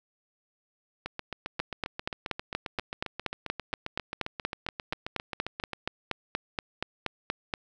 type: two click trains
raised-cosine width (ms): 0.3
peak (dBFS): -13 / -18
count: 26 / 36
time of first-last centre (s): 1.6-7.538 / 1.06-5.733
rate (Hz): 4.21 / 7.49
effects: none